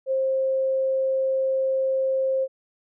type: tone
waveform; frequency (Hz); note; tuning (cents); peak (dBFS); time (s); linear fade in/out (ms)
sine; 530; C5; +22; -20; 0.06-2.48; 50
effects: none